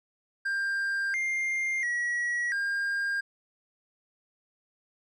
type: tone with pitch steps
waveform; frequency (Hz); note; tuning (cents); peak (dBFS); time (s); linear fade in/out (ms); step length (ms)
triangle; 1592 / 2109 / 1920 / 1608; G6 / C7 / B6 / G6; +26 / +13 / -49 / +44; -25; 0.45-3.21; 10; 690
effects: resampled to 24000 Hz